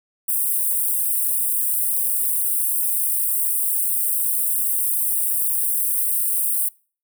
white high-pass noise, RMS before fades -21 dBFS, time 0.28-6.69 s, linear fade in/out 10 ms, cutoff 8400 Hz, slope 96 dB/octave, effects noise-tail reverb RT60 0.4 s tail -25 dB re dry

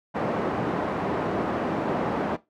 pink band-pass noise, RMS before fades -27 dBFS, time 0.14-2.37 s, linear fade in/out 20 ms, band 210 to 1000 Hz, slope 12 dB/octave, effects noise-tail reverb RT60 0.2 s tail -17 dB re dry

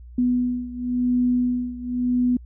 sine beating tone pair, 246.9 / 247.84 Hz, B3 / B3, 0 / +6 cents, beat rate 0.94 Hz, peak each -21 / -24 dBFS, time 0.18-2.37 s, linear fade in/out 5 ms, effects added 60 Hz sine -39 dBFS peak until 2.45 s

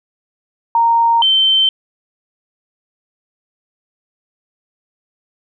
sine tone pair in turn, 927 / 3100 Hz, A#5 / G7, -10 / -20 cents, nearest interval octave + major sixth, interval 2090 cents, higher second, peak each -9 dBFS, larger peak neither, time 0.75-1.22 / 1.22-1.69 s, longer neither, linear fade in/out 2 ms, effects none

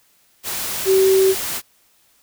sine tone in noise, 382.5 Hz, G4, 42 cents flat, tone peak -11 dBFS, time 0.85-1.35 s, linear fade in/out 50 ms, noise white, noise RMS -25 dBFS, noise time 0.43-1.62 s, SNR +11 dB, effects white hiss -58 dBFS RMS until 2.22 s

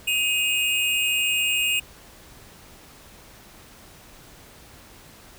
square tone pair together, 2519 / 2828 Hz, D#7 / F7, +21 / +21 cents, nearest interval major second, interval 200 cents, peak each -24 dBFS, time 0.07-1.8 s, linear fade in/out 10 ms, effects pink hiss -48 dBFS RMS until 5.38 s

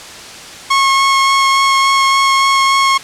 sawtooth tone with vibrato, 1089 Hz, C#6, 31 cents flat, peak -5 dBFS, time 0.7-2.98 s, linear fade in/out 10 ms, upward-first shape sine, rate 3.5 Hz, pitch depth 8 cents each way, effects white hiss -31 dBFS RMS until 3.03 s + low-pass 7000 Hz 12 dB/octave

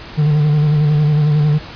triangle tone with vibrato, 149.7 Hz, D3, 33 cents sharp, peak -8 dBFS, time 0.17-1.59 s, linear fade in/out 20 ms, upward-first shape square, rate 11 Hz, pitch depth 32 cents each way, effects pink hiss -33 dBFS RMS until 1.75 s + resampled to 11025 Hz

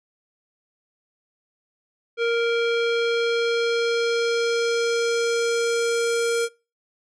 square tone with low-pass filter sweep, 466.2 Hz, A#4, in tune, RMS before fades -22 dBFS, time 2.17-6.49 s, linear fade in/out 50 ms, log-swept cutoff 2900 to 9000 Hz, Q 1.6, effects noise-tail reverb RT60 0.3 s tail -23 dB re dry

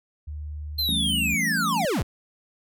sine tone, 75 Hz, D2, 37 cents sharp, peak -31 dBFS, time 0.27-1.35 s, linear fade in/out 10 ms
square linear sweep, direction down, 4186 to 33.27 Hz, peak -23 dBFS, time 0.78-2.03 s, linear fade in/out 10 ms
sine chord, A dominant seventh, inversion second, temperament equal with one note detuned, 168.67 / 196 / 220 / 277.2 Hz, E3 / G3 / A3 / C#4, +40 / 0 / 0 / 0 cents, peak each -31 / -35 / -31 / -35 dBFS, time 0.89-1.85 s, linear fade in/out 0 ms
effects none

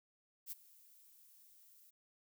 violet noise with ADSR envelope, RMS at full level -43 dBFS, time 0.46-1.91 s, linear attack 58 ms, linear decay 19 ms, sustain -21 dB, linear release 17 ms, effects none

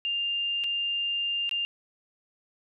sine tone with dropouts, 2800 Hz, F7, 4 cents sharp, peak -26 dBFS, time 0.05-1.65 s, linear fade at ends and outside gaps 0 ms, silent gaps 0.638-0.642 / 1.493-1.512 s, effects none

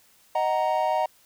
triangle chord, D# minor, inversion none, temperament just, 622.3 / 746.7 / 933.4 Hz, D#5 / F#5 / A#5, 0 / +16 / +2 cents, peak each -24 dBFS, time 0.35-1.06 s, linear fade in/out 5 ms, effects white hiss -59 dBFS RMS until 1.25 s

